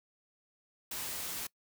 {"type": "noise", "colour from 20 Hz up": "white", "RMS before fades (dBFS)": -39, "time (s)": [0.91, 1.47], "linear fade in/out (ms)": 5, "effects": ["noise-tail reverb RT60 0.1 s tail -23 dB re dry"]}